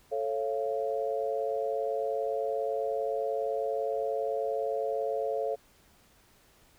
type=chord; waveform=sine; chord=A augmented; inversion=none; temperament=just; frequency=440 / 550 / 687.5 Hz; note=A4 / C#5 / E#5; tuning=0 / -14 / -27 cents; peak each=-32 / -32 / -34 dBFS; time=0.11-5.56 s; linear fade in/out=20 ms; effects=pink hiss -62 dBFS RMS until 6.78 s